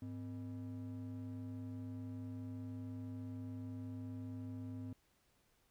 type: ring-modulated tone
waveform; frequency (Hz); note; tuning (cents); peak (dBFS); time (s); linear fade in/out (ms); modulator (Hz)
triangle; 180.3; F#3; -45; -38; 0.02-4.93; 2; 77
effects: pink hiss -75 dBFS RMS until 5.7 s

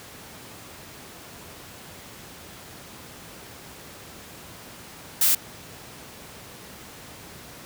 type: noise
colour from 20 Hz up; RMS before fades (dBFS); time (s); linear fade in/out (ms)
blue; -19; 5.21-5.35; 5
effects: pink hiss -43 dBFS RMS until 7.65 s + high-pass 80 Hz 12 dB/octave

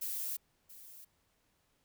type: noise with echo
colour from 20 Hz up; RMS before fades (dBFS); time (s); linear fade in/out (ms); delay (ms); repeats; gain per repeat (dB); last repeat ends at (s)
violet; -38; 0.01-0.37; 10; 680; 1; -15; 1.05
effects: pink hiss -75 dBFS RMS until 1.84 s

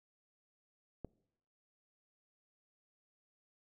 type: click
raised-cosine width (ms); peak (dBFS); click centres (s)
2; -29; 1.047
effects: noise-tail reverb RT60 0.8 s tail -24 dB re dry

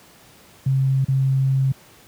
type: tone with dropouts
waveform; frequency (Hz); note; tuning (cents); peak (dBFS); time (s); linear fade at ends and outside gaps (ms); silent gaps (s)
sine; 134; C3; +42; -15; 0.66-1.72; 5; 1.046-1.083
effects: pink hiss -49 dBFS RMS until 2.07 s + high-pass 80 Hz 12 dB/octave

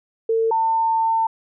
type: tone pair in turn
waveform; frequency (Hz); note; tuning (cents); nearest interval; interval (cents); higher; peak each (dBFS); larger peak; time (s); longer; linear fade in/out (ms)
sine; 450.6 / 899.4; A4 / A5; +41 / +38; octave; 1197; second; -16; neither; 0.29-0.51 / 0.51-1.27; second; 5
effects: none

